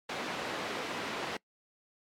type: band-pass noise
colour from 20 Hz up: pink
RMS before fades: -37 dBFS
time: 0.09-1.37 s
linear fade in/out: 5 ms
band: 280 to 3600 Hz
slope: 12 dB/octave
effects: noise-tail reverb RT60 0.1 s tail -23 dB re dry + MP3 96 kbps